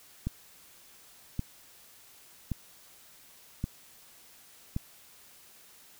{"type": "click train", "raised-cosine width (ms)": 5, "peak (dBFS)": -18, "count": 5, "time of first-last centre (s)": [0.27, 4.764], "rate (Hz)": 0.89, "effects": ["white hiss -56 dBFS RMS until 5.99 s"]}